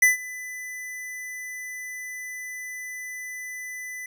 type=tone with ADSR envelope; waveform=square; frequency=2000 Hz; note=B6; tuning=21 cents sharp; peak=-13 dBFS; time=0.02-4.06 s; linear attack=7 ms; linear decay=140 ms; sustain=-21 dB; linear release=3 ms; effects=none